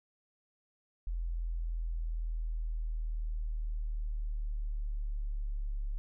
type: linear sweep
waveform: sine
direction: down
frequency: 42.3 to 35.27 Hz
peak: -32 dBFS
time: 1.07-5.98 s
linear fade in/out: 0 ms
effects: none